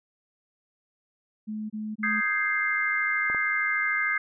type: tone bursts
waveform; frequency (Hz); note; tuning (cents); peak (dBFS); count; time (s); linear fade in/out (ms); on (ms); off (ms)
sine; 214.7; A3; -42; -30; 3; 1.47-2.212; 20; 230; 26
type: chord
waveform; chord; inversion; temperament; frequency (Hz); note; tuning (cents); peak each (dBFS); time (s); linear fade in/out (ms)
sine; Ab major seventh; second; equal; 1244.5 / 1568 / 1661.2 / 2093; Eb6 / G6 / Ab6 / C7; 0 / 0 / 0 / 0; -32 / -30 / -30 / -26; 2.03-4.18; 5
type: clicks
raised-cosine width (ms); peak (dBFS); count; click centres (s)
1; -24; 2; 3.3 / 3.347
effects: none